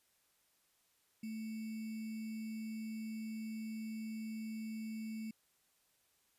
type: tone with sample-and-hold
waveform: sine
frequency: 220 Hz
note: A3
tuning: in tune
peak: -40 dBFS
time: 1.23-5.31 s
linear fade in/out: 5 ms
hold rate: 2450 Hz
effects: white hiss -75 dBFS RMS until 6.38 s + resampled to 32000 Hz